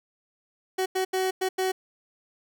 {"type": "tone bursts at uneven times", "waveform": "30% pulse", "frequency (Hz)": 375.6, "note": "F#4", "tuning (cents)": 26, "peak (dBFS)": -21, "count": 5, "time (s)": [[0.78, 0.86], [0.95, 1.05], [1.13, 1.31], [1.41, 1.49], [1.58, 1.72]], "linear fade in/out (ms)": 10, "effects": []}